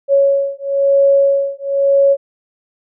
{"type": "beating tone pair", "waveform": "sine", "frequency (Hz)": [554.4, 555.4], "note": ["C#5", "C#5"], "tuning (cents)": [0, 3], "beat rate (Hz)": 1, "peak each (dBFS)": -13, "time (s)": [0.08, 2.17], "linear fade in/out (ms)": 50, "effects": []}